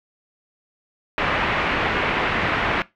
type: low-pass noise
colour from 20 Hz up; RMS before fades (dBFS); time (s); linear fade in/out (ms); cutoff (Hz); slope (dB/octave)
white; -22; 1.18-2.82; 0; 2400; 24
effects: noise-tail reverb RT60 0.2 s tail -19 dB re dry